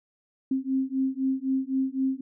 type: beating tone pair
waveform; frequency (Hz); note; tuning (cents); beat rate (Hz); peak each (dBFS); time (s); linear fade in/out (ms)
sine; 263.3 / 267.2; C4 / C4; +11 / +36; 3.9; -27; 0.51-2.21; 5
effects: none